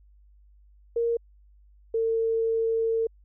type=tone pair in turn; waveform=sine; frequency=466.2 / 452.1 Hz; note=A#4 / A4; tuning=0 / +47 cents; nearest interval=minor second; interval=53 cents; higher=first; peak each=-22 dBFS; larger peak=neither; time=0.96-1.17 / 1.94-3.07 s; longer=second; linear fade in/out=5 ms; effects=added 50 Hz sine -53 dBFS peak until 3.24 s